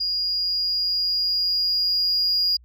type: tone with level ramp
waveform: sine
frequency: 4859 Hz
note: D#8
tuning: 42 cents flat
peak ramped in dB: -21 to -16 dBFS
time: 0-2.57 s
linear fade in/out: 10 ms
effects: tanh soft clip ceiling -16 dBFS + added 60 Hz sine -48 dBFS peak until 2.64 s